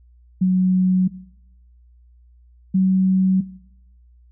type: tone pair in turn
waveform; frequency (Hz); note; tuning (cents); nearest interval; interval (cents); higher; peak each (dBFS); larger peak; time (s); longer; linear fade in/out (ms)
sine; 185 / 188.23; F#3 / F#3; 0 / +30; unison; 30; second; -13; neither; 0.41-1.08 / 2.74-3.41; neither; 10
effects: noise-tail reverb RT60 0.8 s tail -19 dB re dry + added 60 Hz sine -48 dBFS peak until 4.31 s